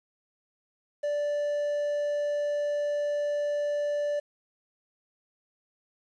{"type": "tone with quantisation", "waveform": "triangle", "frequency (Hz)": 585, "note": "D5", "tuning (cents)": -7, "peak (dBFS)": -24, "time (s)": [1.03, 4.2], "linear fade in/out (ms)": 10, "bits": 9, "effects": ["resampled to 22050 Hz"]}